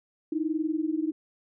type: tone pair together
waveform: sine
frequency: 305.6 / 326.4 Hz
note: D#4 / E4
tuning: -31 / -17 cents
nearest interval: minor second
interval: 114 cents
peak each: -28 / -29 dBFS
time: 0.32-1.12 s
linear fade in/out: 5 ms
effects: none